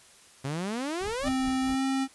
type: exponential sweep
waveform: sawtooth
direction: up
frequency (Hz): 130.81 to 623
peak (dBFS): -26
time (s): 0.44-1.29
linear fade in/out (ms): 10
type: noise with tremolo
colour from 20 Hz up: brown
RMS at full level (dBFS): -39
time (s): 1.01-1.75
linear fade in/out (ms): 0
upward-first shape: triangle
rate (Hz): 4.7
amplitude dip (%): 100
type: tone with pitch glide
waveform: square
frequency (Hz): 261.6 to 267.4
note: C4 to C4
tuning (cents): 0 to +38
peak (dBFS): -26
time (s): 1.23-2.08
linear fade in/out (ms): 50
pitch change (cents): +38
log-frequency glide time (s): 1.62-1.84
effects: white hiss -55 dBFS RMS until 2.14 s + resampled to 24000 Hz